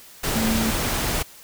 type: tone in noise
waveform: sine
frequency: 223 Hz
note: A3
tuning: 23 cents sharp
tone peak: -21 dBFS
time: 0.35-0.71 s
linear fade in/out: 10 ms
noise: pink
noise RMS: -24 dBFS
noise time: 0.23-1.23 s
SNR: 0 dB
effects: white hiss -46 dBFS RMS until 1.43 s

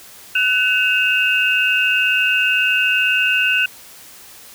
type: tone cluster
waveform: sine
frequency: 1501 / 2567 / 2775 Hz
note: F#6 / E7 / F7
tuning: +24 / -47 / -12 cents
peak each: -18 dBFS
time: 0.35-3.66 s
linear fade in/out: 5 ms
effects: white hiss -41 dBFS RMS until 4.54 s

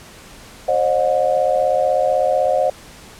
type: tone cluster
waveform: sine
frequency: 532 / 608 / 724 Hz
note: C5 / D#5 / F#5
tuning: +29 / -40 / -38 cents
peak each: -18 / -18 / -19 dBFS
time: 0.68-2.7 s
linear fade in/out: 5 ms
effects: pink hiss -41 dBFS RMS until 3.19 s + low-pass 11000 Hz 12 dB/octave

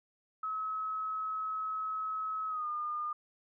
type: tone with pitch glide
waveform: sine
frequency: 1285 to 1214.3 Hz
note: E6 to D#6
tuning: -45 to -43 cents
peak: -33 dBFS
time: 0.43-3.13 s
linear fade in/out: 5 ms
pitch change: -98 cents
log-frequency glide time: 2.48-2.67 s
effects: none

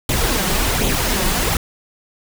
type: noise with flanger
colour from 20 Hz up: pink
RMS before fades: -18 dBFS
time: 0.09-1.57 s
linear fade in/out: 2 ms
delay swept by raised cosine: 0.28 to 5.48 ms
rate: 1.3 Hz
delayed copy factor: +0.6
effects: none

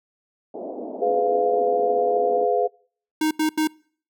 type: band-pass noise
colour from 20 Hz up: white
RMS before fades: -33 dBFS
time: 0.54-2.45 s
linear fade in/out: 5 ms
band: 230 to 700 Hz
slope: 48 dB/octave
type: chord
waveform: sine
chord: F diminished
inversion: first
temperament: just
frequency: 419.1 / 502.9 / 698.5 Hz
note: Ab4 / Cb5 / F5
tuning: +16 / +31 / 0 cents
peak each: -22 dBFS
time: 1.01-2.68 s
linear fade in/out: 20 ms
type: tone bursts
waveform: square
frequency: 311.1 Hz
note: D#4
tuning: in tune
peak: -19 dBFS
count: 3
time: 3.21-3.674 s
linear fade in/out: 5 ms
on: 100 ms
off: 82 ms
effects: noise-tail reverb RT60 0.5 s tail -25 dB re dry

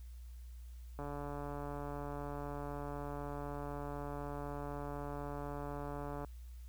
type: click train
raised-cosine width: 1 ms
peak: -30 dBFS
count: 758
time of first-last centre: 0.99-6.247 s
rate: 144 Hz
effects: added 60 Hz sine -47 dBFS peak until 6.68 s + white hiss -69 dBFS RMS until 6.68 s

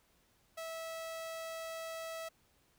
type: tone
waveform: sawtooth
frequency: 652 Hz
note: E5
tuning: 19 cents flat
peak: -37 dBFS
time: 0.57-2.29 s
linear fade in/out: 10 ms
effects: pink hiss -71 dBFS RMS until 2.78 s

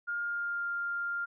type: tone with pitch glide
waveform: sine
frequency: 1413 to 1398.4 Hz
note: F6 to F6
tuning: +20 to +2 cents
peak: -31 dBFS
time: 0.07-1.26 s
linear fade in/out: 20 ms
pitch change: -18 cents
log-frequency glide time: 0.21-0.66 s
effects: none

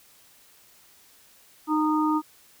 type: harmonic tone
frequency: 308 Hz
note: D#4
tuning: 17 cents flat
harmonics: 1 / 3 / 4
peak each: -22 / -27 / -28 dBFS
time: 1.67-2.22 s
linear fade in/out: 50 ms
effects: white hiss -56 dBFS RMS until 2.6 s

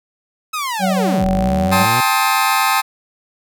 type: linear two-way sweep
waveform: sawtooth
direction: down then up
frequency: 1300 to 38.79 to 126.2 Hz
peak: -16 dBFS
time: 0.53-2.01 s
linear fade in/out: 10 ms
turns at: 1.25 s
type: harmonic tone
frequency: 189.3 Hz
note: F#3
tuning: 40 cents sharp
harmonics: 1 / 3 / 4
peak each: -16 / -21 / -22 dBFS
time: 0.79-1.87 s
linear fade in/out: 50 ms
type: chord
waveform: sawtooth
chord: A half-diminished seventh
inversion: third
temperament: just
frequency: 792 / 880 / 1056 / 1267.2 Hz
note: G5 / A5 / C6 / Eb6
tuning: +18 / 0 / +16 / +31 cents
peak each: -15 dBFS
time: 1.71-2.82 s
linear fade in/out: 20 ms
effects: none

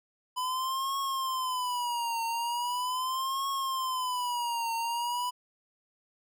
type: tone with vibrato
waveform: square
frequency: 1001 Hz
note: B5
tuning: 23 cents sharp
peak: -30 dBFS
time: 0.36-5.31 s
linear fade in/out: 20 ms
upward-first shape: triangle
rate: 0.4 Hz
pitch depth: 160 cents each way
effects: none

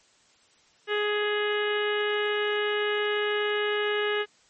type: harmonic tone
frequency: 417.4 Hz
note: G#4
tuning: 9 cents sharp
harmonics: 1 / 2 / 3 / 4 / 5 / 6 / 7 / 8 / 9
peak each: -26 / -38 / -35 / -31 / -35 / -41 / -34 / -44 / -46 dBFS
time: 0.87-4.26 s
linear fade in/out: 50 ms
effects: white hiss -61 dBFS RMS until 4.49 s + MP3 32 kbps

